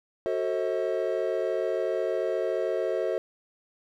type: chord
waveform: triangle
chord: F# diminished seventh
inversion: none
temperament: just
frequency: 370 / 444 / 532.8 / 639.4 Hz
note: F#4 / A4 / C5 / Eb5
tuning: 0 / +16 / +31 / +47 cents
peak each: -29 dBFS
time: 0.26-3.18 s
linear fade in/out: 0 ms
effects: none